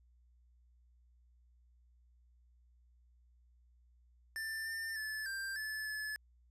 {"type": "tone with pitch steps", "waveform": "square", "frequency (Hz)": [1777, 1797, 1737, 1582, 1735, 1724], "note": ["A6", "A6", "A6", "G6", "A6", "A6"], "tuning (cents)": [17, 36, -23, 15, -25, -36], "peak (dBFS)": -39, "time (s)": [4.36, 6.16], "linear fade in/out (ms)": 0, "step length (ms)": 300, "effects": ["added 60 Hz sine -64 dBFS peak until 6.5 s", "resampled to 32000 Hz"]}